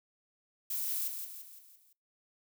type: noise with echo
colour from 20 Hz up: violet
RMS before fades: -35 dBFS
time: 0.7-1.08 s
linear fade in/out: 5 ms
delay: 170 ms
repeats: 5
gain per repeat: -6 dB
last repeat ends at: 1.93 s
effects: noise-tail reverb RT60 0.3 s tail -25 dB re dry